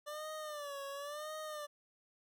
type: tone with vibrato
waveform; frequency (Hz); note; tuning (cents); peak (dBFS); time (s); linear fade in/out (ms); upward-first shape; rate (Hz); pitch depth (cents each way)
25% pulse; 587.3; D5; 0; -38; 0.06-1.67; 20; sine; 0.95; 100
effects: none